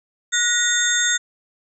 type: tone cluster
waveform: sine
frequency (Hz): 1458 / 1890 / 3605 / 6620 / 7450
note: F#6 / A#6 / A7 / G#8 / A#8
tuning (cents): -26 / +23 / +41 / -6 / -2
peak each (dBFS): -23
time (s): 0.32-1.18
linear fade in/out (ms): 20
effects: none